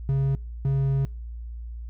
triangle tone bursts at uneven times, 136.5 Hz, C#3, 26 cents flat, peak -18 dBFS, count 2, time 0.09-0.35 / 0.65-1.05 s, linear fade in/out 0 ms, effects noise-tail reverb RT60 0.4 s tail -24 dB re dry + added 58 Hz sine -33 dBFS peak until 1.89 s

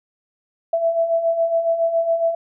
sine beating tone pair, 659.3 / 666.5 Hz, E5 / E5, 0 / +19 cents, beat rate 7.2 Hz, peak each -24 / -17 dBFS, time 0.73-2.35 s, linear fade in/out 5 ms, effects none

